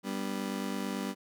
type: chord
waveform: 35% pulse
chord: G major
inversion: none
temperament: just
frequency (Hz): 196 / 245 / 294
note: G3 / B3 / D4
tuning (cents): 0 / -14 / +2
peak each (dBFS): -34 / -36 / -38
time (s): 0.03-1.15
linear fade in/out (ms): 50
effects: none